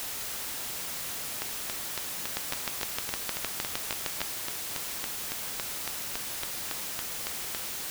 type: two click trains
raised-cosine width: 0.2 ms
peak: -14 / -11 dBFS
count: 23 / 13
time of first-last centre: 1.42-7.548 / 2.37-4.216 s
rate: 3.59 / 6.5 Hz
effects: white hiss -36 dBFS RMS until 7.9 s